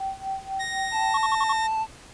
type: tone with tremolo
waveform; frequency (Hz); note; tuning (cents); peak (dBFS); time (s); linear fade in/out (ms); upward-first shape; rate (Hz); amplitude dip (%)
sine; 774; G5; -22; -25; 0-1.15; 5; sine; 4; 90
type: tone with pitch glide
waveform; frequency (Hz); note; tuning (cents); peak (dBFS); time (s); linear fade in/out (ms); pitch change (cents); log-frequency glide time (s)
sawtooth; 1864.7 to 1832.7; A#6 to A#6; 0 to -30; -25; 0.59-1.68; 20; -30; 1.04-1.41
type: tone with vibrato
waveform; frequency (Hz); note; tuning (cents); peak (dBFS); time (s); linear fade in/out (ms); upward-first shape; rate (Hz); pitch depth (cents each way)
triangle; 881; A5; +2; -21; 0.91-1.87; 50; sine; 10; 11
type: tone bursts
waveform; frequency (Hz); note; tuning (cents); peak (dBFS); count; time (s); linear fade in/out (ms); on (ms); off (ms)
triangle; 1100; C#6; -14; -19; 5; 1.14-1.527; 5; 35; 53
effects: pink hiss -47 dBFS RMS until 2.13 s + resampled to 22050 Hz